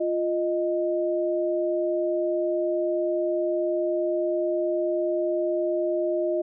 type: tone pair together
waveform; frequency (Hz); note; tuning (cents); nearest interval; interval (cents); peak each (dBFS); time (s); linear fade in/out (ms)
sine; 349.2 / 619.7; F4 / D#5; 0 / -7; minor seventh; 993; -25; 0-6.42; 10
effects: none